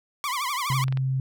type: tone with vibrato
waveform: sawtooth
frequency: 1079 Hz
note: C#6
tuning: 47 cents flat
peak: -22 dBFS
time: 0.24-0.84 s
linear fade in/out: 0 ms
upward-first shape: triangle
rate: 12 Hz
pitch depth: 200 cents each way
type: tone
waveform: sine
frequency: 132.2 Hz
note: C3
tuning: 18 cents sharp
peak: -22 dBFS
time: 0.7-1.2 s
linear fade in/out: 2 ms
type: clicks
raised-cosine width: 0.3 ms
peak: -21 dBFS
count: 4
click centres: 0.723 / 0.882 / 0.925 / 0.973 s
effects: none